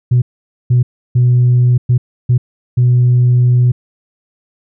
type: tone bursts at uneven times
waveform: sine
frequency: 123.47 Hz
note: B2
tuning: in tune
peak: -5 dBFS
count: 6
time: 0.11-0.22 / 0.7-0.83 / 1.15-1.78 / 1.89-1.98 / 2.29-2.38 / 2.77-3.72 s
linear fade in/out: 10 ms
effects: tanh soft clip ceiling -4 dBFS